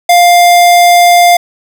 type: tone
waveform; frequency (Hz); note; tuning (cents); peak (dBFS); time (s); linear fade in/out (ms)
square; 701; F5; +6; -3; 0.09-1.37; 5
effects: none